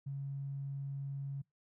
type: tone with tanh clipping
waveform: triangle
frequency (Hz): 138.59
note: C#3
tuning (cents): 0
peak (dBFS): -37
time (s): 0.06-1.42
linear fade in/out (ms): 10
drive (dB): 3
effects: noise-tail reverb RT60 0.2 s tail -26 dB re dry

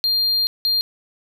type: tone bursts at uneven times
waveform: triangle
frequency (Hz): 4200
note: C8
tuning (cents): +6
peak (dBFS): -15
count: 2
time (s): 0.04-0.47 / 0.65-0.81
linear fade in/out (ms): 0
effects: none

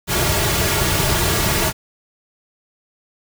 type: noise with comb filter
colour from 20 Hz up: pink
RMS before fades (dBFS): -18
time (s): 0.07-1.73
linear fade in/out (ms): 50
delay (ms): 3.9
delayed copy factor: -0.7
effects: none

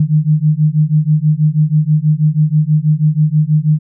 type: beating tone pair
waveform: sine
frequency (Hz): 150 / 156.2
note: D3 / D#3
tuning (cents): +37 / +7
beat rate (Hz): 6.2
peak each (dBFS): -12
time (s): 0-3.79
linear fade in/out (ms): 5
effects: none

